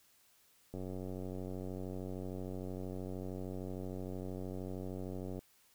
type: click train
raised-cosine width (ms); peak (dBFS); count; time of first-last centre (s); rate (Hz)
2; -30; 434; 0.74-5.391; 93.1
effects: white hiss -68 dBFS RMS until 5.74 s